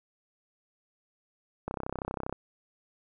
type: click train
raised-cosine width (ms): 1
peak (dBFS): -19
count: 22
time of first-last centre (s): 1.68-2.326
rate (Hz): 32.5
effects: none